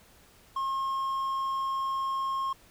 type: tone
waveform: triangle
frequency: 1075 Hz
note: C6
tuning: 47 cents sharp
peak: -26 dBFS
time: 0.56-2.53 s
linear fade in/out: 5 ms
effects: pink hiss -58 dBFS RMS until 2.7 s